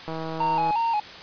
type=click train; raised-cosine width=1 ms; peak=-19 dBFS; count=102; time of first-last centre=0.08-0.707 s; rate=161 Hz
type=tone with vibrato; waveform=triangle; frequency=880 Hz; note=A5; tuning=in tune; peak=-19 dBFS; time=0.4-1 s; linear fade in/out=5 ms; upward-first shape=square; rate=2.8 Hz; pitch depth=78 cents each way
effects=white hiss -40 dBFS RMS until 1.22 s + resampled to 11025 Hz